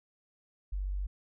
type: tone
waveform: sine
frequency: 47.96 Hz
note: G1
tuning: 37 cents flat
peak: -31 dBFS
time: 0.72-1.07 s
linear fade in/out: 10 ms
effects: none